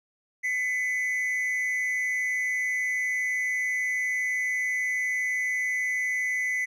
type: tone pair together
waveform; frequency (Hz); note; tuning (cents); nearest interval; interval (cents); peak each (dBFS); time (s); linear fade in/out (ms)
triangle; 2007 / 2207; B6 / C#7; +27 / -8; major second; 165; -24 / -31; 0.43-6.66; 20
effects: none